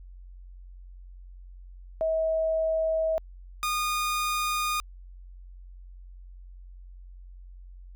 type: tone pair in turn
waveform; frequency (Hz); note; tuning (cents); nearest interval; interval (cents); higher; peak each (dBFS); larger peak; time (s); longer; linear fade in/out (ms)
sine / sawtooth; 642 / 1225.3; E5 / D#6; -46 / -27; major seventh; 1119; second; -23 / -22; second; 2.01-3.18 / 3.63-4.8; neither; 0
effects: added 45 Hz sine -43 dBFS peak until 7.95 s